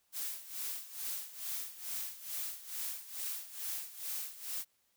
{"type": "noise with tremolo", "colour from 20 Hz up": "blue", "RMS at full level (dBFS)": -38, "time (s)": [0.12, 4.65], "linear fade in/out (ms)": 50, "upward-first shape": "sine", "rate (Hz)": 2.3, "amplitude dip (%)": 80, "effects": ["white hiss -75 dBFS RMS until 4.96 s"]}